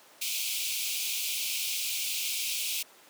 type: high-pass noise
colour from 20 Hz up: pink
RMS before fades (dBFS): -32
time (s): 0.21-2.83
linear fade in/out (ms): 10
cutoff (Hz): 2300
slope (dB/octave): 96
effects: pink hiss -55 dBFS RMS until 3.09 s + high-pass 400 Hz 12 dB/octave